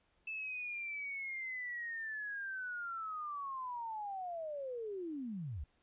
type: linear sweep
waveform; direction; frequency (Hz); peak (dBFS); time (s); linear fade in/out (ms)
sine; down; 2637 to 59.1; -39; 0.27-5.64; 5
effects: pink hiss -75 dBFS RMS until 5.82 s + resampled to 8000 Hz